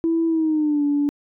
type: tone with pitch glide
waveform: sine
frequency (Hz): 329.6 to 288.6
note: E4 to D4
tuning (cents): 0 to -30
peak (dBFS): -16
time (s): 0.04-1.09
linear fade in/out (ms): 0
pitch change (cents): -230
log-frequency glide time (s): 0.27-0.84
effects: tanh soft clip ceiling -12 dBFS